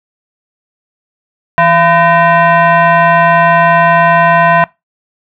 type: tone with frequency modulation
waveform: sine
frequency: 164.81 Hz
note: E3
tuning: in tune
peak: -5 dBFS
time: 1.58-4.64 s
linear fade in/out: 0 ms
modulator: 846 Hz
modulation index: 1.9
effects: noise-tail reverb RT60 0.2 s tail -22 dB re dry